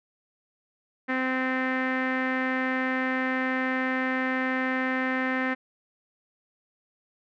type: tone with low-pass filter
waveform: sawtooth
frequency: 259 Hz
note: C4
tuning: 17 cents flat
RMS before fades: -27 dBFS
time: 1.08-5.55 s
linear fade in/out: 20 ms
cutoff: 1900 Hz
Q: 5.4
effects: none